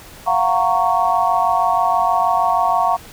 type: chord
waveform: sine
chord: Gb major seventh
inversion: third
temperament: just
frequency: 693.7 / 740 / 925 / 1110 Hz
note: F5 / Gb5 / Bb5 / Db6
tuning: -12 / 0 / -14 / +2 cents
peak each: -19 dBFS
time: 0.26-2.97 s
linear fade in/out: 20 ms
effects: pink hiss -40 dBFS RMS until 3.12 s